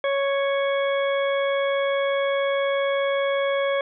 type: harmonic tone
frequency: 554.4 Hz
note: C#5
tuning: in tune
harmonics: 1 / 2 / 3 / 4 / 6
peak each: -21 / -30 / -32 / -32 / -36 dBFS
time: 0.04-3.81 s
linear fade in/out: 2 ms
effects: none